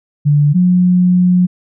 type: tone pair in turn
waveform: sine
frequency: 146.3 / 180.26 Hz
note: D3 / F#3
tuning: -6 / -45 cents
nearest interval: major third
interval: 361 cents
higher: second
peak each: -7 dBFS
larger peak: neither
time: 0.25-0.54 / 0.54-1.47 s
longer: second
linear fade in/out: 20 ms
effects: none